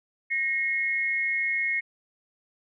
sine tone pair together, 1866.5 / 2167 Hz, A#6 / C#7, +2 / -40 cents, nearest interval minor third, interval 258 cents, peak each -29 / -25 dBFS, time 0.3-1.81 s, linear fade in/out 20 ms, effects none

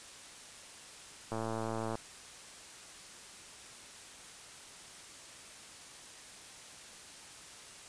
click train, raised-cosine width 1 ms, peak -23 dBFS, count 72, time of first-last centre 1.32-1.954 s, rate 112 Hz, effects white hiss -51 dBFS RMS until 7.88 s + resampled to 22050 Hz

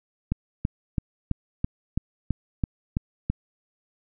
click train, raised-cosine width 5 ms, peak -11 dBFS, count 10, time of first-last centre 0.32-3.3 s, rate 3.02 Hz, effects none

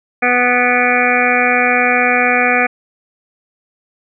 harmonic tone with a mistuned harmonic, 246.9 Hz, B3, in tune, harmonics 1 / 2 / 3 / 5 / 6 / 7 / 8 / 9 / 10, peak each -21 / -19 / -17 / -21 / -20 / -19 / -22 / -18 / -18 dBFS, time 0.22-2.67 s, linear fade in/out 10 ms, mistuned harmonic 10, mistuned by -52 cents, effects none

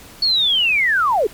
sine linear sweep, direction down, 4447 to 368.6 Hz, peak -13 dBFS, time 0.22-1.27 s, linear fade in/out 5 ms, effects pink hiss -41 dBFS RMS until 1.33 s + MP3 96 kbps

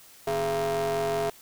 45% pulse ring-modulated tone, 130.81 Hz, C3, in tune, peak -22 dBFS, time 0.27-1.3 s, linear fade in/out 5 ms, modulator 546 Hz, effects white hiss -52 dBFS RMS until 1.41 s

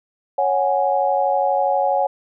sine chord, C# suspended fourth, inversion none, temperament just, 554.4 / 739.2 / 831.5 Hz, C#5 / F#5 / G#5, 0 / -2 / +2 cents, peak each -20 dBFS, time 0.38-2.07 s, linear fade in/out 5 ms, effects none

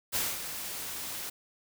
white noise with ADSR envelope, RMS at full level -29 dBFS, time 0.12-1.3 s, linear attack 35 ms, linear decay 220 ms, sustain -9 dB, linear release 9 ms, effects none

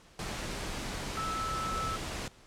sine tone in noise, 1310 Hz, E6, 11 cents flat, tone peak -33 dBFS, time 1.17-1.96 s, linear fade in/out 2 ms, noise pink, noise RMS -37 dBFS, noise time 0.19-2.28 s, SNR +1 dB, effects pink hiss -58 dBFS RMS until 2.46 s + low-pass 8000 Hz 12 dB/octave

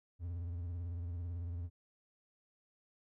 triangle tone with vibrato, 86.3 Hz, F2, 20 cents flat, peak -36 dBFS, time 0.19-1.7 s, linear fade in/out 50 ms, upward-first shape sine, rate 18 Hz, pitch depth 77 cents each way, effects none

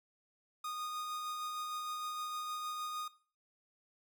45% pulse tone with tremolo, 1234 Hz, D#6, 15 cents flat, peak -38 dBFS, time 0.64-3.08 s, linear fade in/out 5 ms, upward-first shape sine, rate 6.5 Hz, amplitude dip 25%, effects noise-tail reverb RT60 0.4 s tail -17 dB re dry

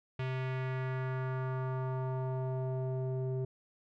square tone with low-pass filter sweep, 130 Hz, C3, 11 cents flat, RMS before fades -35 dBFS, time 0.19-3.45 s, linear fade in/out 5 ms, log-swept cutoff 2700 to 450 Hz, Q 1.8, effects none

